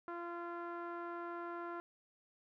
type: tone with low-pass filter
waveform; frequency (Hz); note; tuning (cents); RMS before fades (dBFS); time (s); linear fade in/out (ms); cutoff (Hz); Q
sawtooth; 344.1; F4; -26; -44; 0.08-1.8; 0; 1300; 3.4
effects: none